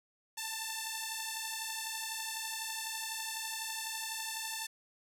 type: beating tone pair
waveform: 5% pulse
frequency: 882 / 894 Hz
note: A5 / A5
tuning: +4 / +27 cents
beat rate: 12 Hz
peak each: -28 dBFS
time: 0.37-4.67 s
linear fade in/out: 10 ms
effects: none